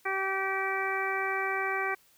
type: harmonic tone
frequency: 386.1 Hz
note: G4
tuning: 26 cents flat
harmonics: 1 / 2 / 3 / 4 / 5 / 6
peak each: -35 / -35 / -35 / -35 / -35 / -35 dBFS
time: 0.05-1.95 s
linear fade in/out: 10 ms
effects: white hiss -63 dBFS RMS until 2.17 s